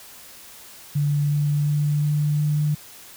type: tone with pitch steps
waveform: sine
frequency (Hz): 145.5 / 146.51 / 147.53 / 148.56 / 149.59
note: D3 / D3 / D3 / D3 / D3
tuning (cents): -16 / -4 / +8 / +20 / +32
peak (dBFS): -18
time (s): 0.95-2.75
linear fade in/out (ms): 10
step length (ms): 360
effects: white hiss -44 dBFS RMS until 3.16 s